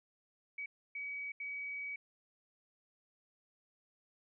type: tone bursts at uneven times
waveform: sine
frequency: 2270 Hz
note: C#7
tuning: 41 cents sharp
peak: -39 dBFS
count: 3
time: 0.58-0.66 / 0.95-1.32 / 1.4-1.96 s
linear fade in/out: 5 ms
effects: none